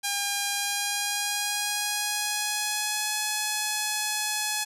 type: tone with pitch glide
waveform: 5% pulse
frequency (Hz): 807 to 847.6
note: G#5 to G#5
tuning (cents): -50 to +35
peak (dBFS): -14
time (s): 0.03-4.65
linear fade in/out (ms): 20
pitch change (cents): +85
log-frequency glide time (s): 0.5-3.14
effects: none